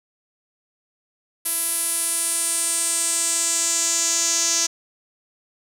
sawtooth tone with band-pass filter sweep, 334.8 Hz, E4, 27 cents sharp, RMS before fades -22 dBFS, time 1.45-4.67 s, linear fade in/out 10 ms, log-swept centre 11000 to 6300 Hz, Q 4.4, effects none

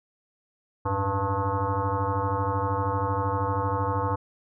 sine tone with frequency modulation, 493.9 Hz, B4, in tune, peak -23 dBFS, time 0.85-4.16 s, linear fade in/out 10 ms, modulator 195 Hz, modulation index 3.5, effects none

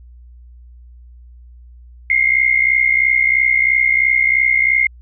sine tone pair together, 2092 / 2155 Hz, C7 / C#7, -1 / -49 cents, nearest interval minor second, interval 52 cents, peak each -14 dBFS, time 2.1-4.87 s, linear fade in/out 2 ms, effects added 60 Hz sine -38 dBFS peak until 5.01 s

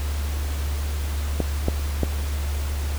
clicks, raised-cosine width 2 ms, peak -8 dBFS, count 3, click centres 1.403 / 1.684 / 2.033 s, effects added 72 Hz sine -23 dBFS peak until 2.98 s + pink hiss -36 dBFS RMS until 2.98 s

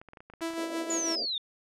clicks, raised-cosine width 0.5 ms, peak -33 dBFS, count 10, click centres 0.015 / 0.087 / 0.134 / 0.172 / 0.205 / 0.3 / 0.337 / 0.408 / 0.505 / 0.536 s
sawtooth tone with tremolo, 330.2 Hz, E4, 3 cents sharp, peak -26 dBFS, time 0.41-1.16 s, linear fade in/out 10 ms, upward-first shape sine, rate 6.1 Hz, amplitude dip 50%
white band-pass noise, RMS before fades -42 dBFS, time 0.57-1.26 s, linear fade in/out 10 ms, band 230 to 700 Hz, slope 96 dB/octave
sine linear sweep, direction down, 7040 to 3520 Hz, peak -29 dBFS, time 0.9-1.38 s, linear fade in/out 2 ms
effects low-pass 11000 Hz 12 dB/octave

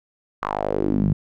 sawtooth tone with band-pass filter sweep, 50.8 Hz, G#1, 38 cents flat, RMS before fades -22 dBFS, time 0.42-1.13 s, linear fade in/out 5 ms, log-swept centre 1200 to 150 Hz, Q 3.6, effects none

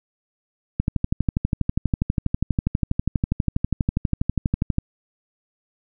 click train, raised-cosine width 5 ms, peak -7 dBFS, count 50, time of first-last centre 0.8-4.784 s, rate 12.3 Hz, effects none

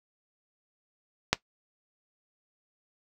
click, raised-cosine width 0.2 ms, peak -3 dBFS, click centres 1.33 s, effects noise-tail reverb RT60 0.1 s tail -17 dB re dry

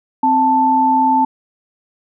sine tone pair together, 261.6 / 881.6 Hz, C4 / A5, 0 / +3 cents, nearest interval octave + major sixth, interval 2103 cents, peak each -17 / -11 dBFS, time 0.23-1.25 s, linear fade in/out 5 ms, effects none

